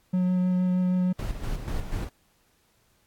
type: tone with vibrato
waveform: triangle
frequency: 182.2 Hz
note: F#3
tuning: 26 cents flat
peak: -19 dBFS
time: 0.13-1.13 s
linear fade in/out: 10 ms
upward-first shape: sine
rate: 6.4 Hz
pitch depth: 9 cents each way
type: noise with tremolo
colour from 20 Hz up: brown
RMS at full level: -29 dBFS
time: 1.19-2.09 s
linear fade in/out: 2 ms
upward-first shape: square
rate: 4.1 Hz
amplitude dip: 50%
effects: pink hiss -66 dBFS RMS until 3.06 s + AAC 64 kbps